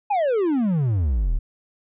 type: exponential sweep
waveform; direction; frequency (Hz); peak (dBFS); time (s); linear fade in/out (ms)
triangle; down; 857 to 33.59; -16; 0.1-1.39; 10
effects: resampled to 8000 Hz